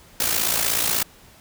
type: noise with amplitude modulation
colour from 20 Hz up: white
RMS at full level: -19 dBFS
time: 0.2-1.03 s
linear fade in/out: 2 ms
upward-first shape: sine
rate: 56.4 Hz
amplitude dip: 65%
effects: pink hiss -50 dBFS RMS until 1.4 s